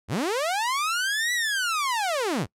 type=linear two-way sweep; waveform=sawtooth; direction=up then down; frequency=68.9 to 1976 to 68.9 Hz; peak=-20 dBFS; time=0.08-2.47 s; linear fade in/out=50 ms; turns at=1.33 s; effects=noise-tail reverb RT60 0.1 s tail -24 dB re dry + low-pass 11000 Hz 12 dB/octave